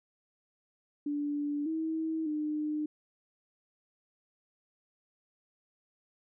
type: tone with pitch steps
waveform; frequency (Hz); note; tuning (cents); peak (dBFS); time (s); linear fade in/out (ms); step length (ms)
sine; 291.2 / 320.2 / 302.7; D4 / D#4 / D#4; -15 / +50 / -48; -30; 1.06-2.86; 5; 600
effects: none